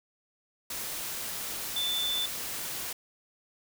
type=tone in noise; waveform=sine; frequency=3520 Hz; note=A7; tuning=in tune; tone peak=-28 dBFS; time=1.76-2.26 s; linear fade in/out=5 ms; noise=white; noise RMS=-36 dBFS; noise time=0.7-2.93 s; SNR=+5 dB; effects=none